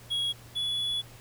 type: tone pair in turn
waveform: triangle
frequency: 3322 / 3408 Hz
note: G#7 / G#7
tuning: 0 / +44 cents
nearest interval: unison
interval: 44 cents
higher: second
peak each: -25 / -26 dBFS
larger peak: first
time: 0.1-0.33 / 0.55-1.02 s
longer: second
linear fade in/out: 20 ms
effects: added 118 Hz sine -50 dBFS peak until 1.2 s + pink hiss -52 dBFS RMS until 1.2 s